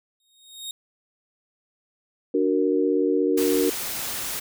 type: tone with exponential growth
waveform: sawtooth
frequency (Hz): 3729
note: A#7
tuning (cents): 0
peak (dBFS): -26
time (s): 0.2-0.71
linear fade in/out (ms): 2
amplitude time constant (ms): 110
type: chord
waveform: sine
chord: D augmented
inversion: none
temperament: equal with one note detuned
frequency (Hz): 293.7 / 370 / 464.6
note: D4 / F#4 / A#4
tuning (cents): 0 / 0 / -6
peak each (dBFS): -23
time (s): 2.34-3.7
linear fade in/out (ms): 5
type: noise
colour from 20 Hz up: white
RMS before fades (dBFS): -30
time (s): 3.37-4.4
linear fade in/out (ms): 10
effects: none